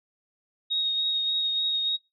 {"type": "tone with vibrato", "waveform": "sine", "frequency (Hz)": 3748, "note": "A#7", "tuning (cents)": 9, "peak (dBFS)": -23, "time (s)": [0.7, 1.97], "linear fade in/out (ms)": 20, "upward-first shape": "sine", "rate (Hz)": 3.4, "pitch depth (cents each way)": 11, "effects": ["noise-tail reverb RT60 0.2 s tail -18 dB re dry"]}